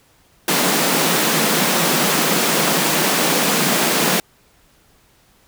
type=high-pass noise; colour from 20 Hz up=pink; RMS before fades=-17 dBFS; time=0.48-4.2 s; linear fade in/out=2 ms; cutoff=150 Hz; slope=96 dB/octave; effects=pink hiss -55 dBFS RMS until 5.47 s